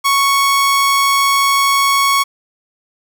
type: tone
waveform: sawtooth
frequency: 1108.7 Hz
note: C#6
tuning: in tune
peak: -7 dBFS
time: 0.04-2.24 s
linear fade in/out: 20 ms
effects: none